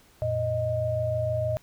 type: tone cluster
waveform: sine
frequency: 90.4 / 116.9 / 622 Hz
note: F#2 / A#2 / D#5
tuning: -40 / +5 / -1 cents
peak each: -34 / -29 / -26 dBFS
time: 0.22-1.57 s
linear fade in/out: 0 ms
effects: pink hiss -58 dBFS RMS until 1.62 s